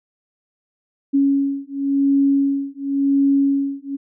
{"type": "beating tone pair", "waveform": "sine", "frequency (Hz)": [276.9, 277.83], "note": ["C#4", "C#4"], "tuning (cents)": [-2, 4], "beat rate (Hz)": 0.93, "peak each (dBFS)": -18, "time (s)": [1.13, 3.97], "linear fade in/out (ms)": 20, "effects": []}